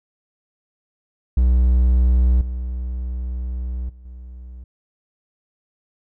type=tone with level steps; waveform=triangle; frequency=61.9 Hz; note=B1; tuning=5 cents sharp; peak=-10 / -21 / -38 / -32 dBFS; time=1.37-4.64 s; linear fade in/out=5 ms; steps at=2.41 / 3.89 / 4.05 s; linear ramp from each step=5 ms; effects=none